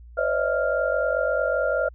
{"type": "tone cluster", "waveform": "sine", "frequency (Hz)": [509, 558, 606, 651, 1396], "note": ["C5", "C#5", "D#5", "E5", "F6"], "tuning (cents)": [-48, 11, -46, -22, -1], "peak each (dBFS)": -27, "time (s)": [0.17, 1.89], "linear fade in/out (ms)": 10, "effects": ["added 59 Hz sine -42 dBFS peak until 1.94 s"]}